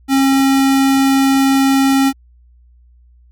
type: tone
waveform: square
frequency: 270.6 Hz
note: C#4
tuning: 42 cents flat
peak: -10 dBFS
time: 0.08-2.13 s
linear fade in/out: 50 ms
effects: added 60 Hz sine -44 dBFS peak until 3.31 s + MP3 96 kbps